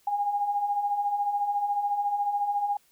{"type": "beating tone pair", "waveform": "sine", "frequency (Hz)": [804, 818], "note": ["G5", "G#5"], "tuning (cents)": [44, -26], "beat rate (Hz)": 14, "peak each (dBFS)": [-33, -25], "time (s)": [0.07, 2.77], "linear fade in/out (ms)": 5, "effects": ["white hiss -64 dBFS RMS until 2.91 s"]}